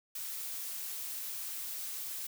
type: noise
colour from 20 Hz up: blue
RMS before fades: -40 dBFS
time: 0.15-2.27 s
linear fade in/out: 5 ms
effects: none